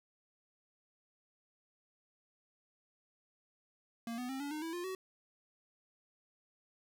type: tone with pitch steps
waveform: square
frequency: 231.7 / 248.3 / 266.2 / 285.3 / 305.7 / 327.7 / 351.2 / 376.4 Hz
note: A#3 / B3 / C4 / C#4 / D#4 / E4 / F4 / F#4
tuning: -10 / +9 / +30 / +50 / -30 / -10 / +10 / +30 cents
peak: -39 dBFS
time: 4.07-4.95 s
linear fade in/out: 2 ms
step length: 110 ms
effects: none